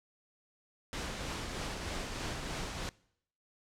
pink noise with tremolo, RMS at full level -37 dBFS, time 0.93-2.89 s, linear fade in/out 0 ms, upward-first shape triangle, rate 3.2 Hz, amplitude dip 35%, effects noise-tail reverb RT60 0.7 s tail -23 dB re dry + low-pass 7000 Hz 12 dB/octave

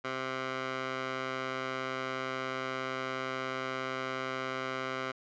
15% pulse tone with band-pass filter, 131 Hz, C3, 2 cents sharp, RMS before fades -36 dBFS, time 0.04-5.12 s, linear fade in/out 10 ms, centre 1500 Hz, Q 0.92, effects resampled to 16000 Hz

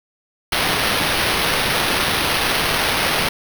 blue noise with sample-and-hold, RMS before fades -19 dBFS, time 0.52-3.29 s, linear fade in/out 5 ms, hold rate 7350 Hz, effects none

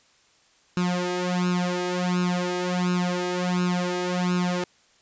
sawtooth tone with flanger, 179.2 Hz, F3, 45 cents sharp, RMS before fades -25 dBFS, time 0.77-4.64 s, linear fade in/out 2 ms, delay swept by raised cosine 0.75 to 2.45 ms, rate 1.4 Hz, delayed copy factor +0.95, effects white hiss -60 dBFS RMS until 5.01 s + resampled to 16000 Hz

